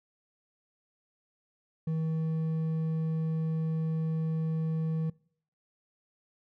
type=tone with hard clipping; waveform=triangle; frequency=160 Hz; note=D#3; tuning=49 cents sharp; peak=-29 dBFS; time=1.87-5.1 s; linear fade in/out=5 ms; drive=7 dB; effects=noise-tail reverb RT60 0.6 s tail -24 dB re dry